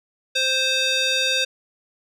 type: tone with band-pass filter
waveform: square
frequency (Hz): 523.3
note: C5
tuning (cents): 0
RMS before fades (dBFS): -21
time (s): 0.35-1.45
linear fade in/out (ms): 10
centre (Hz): 3700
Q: 2.1
effects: none